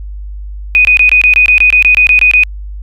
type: tone bursts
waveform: sine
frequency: 2489 Hz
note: D#7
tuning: in tune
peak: -3 dBFS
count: 14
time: 0.75-2.435 s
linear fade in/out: 0 ms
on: 99 ms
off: 23 ms
effects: added 50 Hz sine -21 dBFS peak until 2.82 s